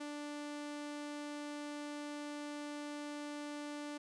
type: tone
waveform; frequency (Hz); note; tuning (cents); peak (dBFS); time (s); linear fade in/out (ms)
sawtooth; 293.7; D4; 0; -38; 0-3.98; 10
effects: resampled to 22050 Hz